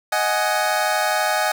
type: tone cluster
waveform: 25% pulse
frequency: 623 / 743 / 835 Hz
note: D#5 / F#5 / G#5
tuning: +2 / +7 / +9 cents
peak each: -19 dBFS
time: 0.12-1.52 s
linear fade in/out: 5 ms
effects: none